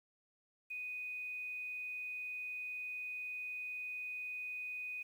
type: tone with quantisation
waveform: sine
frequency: 2489 Hz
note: D#7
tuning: in tune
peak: -40 dBFS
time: 0.7-5.03 s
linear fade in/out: 10 ms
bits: 11
effects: none